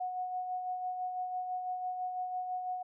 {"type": "tone with tremolo", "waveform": "sine", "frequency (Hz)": 733, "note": "F#5", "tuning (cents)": -16, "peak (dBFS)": -32, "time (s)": [0, 2.83], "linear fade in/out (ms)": 10, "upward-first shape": "sine", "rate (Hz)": 6, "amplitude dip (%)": 40, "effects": []}